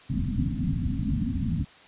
white low-pass noise, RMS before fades -27 dBFS, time 0.09-1.65 s, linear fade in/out 20 ms, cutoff 270 Hz, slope 96 dB/octave, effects white hiss -51 dBFS RMS until 1.87 s + resampled to 8000 Hz

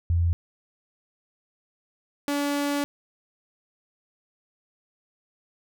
sine / sawtooth tone pair in turn, 85.2 / 286.6 Hz, F2 / D4, -42 / -42 cents, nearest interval octave + major sixth, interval 2100 cents, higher second, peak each -19 / -20 dBFS, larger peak first, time 0.1-0.33 / 2.28-2.84 s, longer second, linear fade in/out 0 ms, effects none

